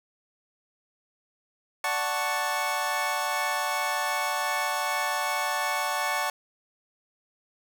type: chord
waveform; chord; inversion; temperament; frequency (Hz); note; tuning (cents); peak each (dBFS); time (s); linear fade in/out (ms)
25% pulse; D major seventh; none; equal; 587.3 / 740 / 880 / 1108.7; D5 / F#5 / A5 / C#6; 0 / 0 / 0 / 0; -31 / -28 / -27 / -27; 1.84-6.3; 2
effects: none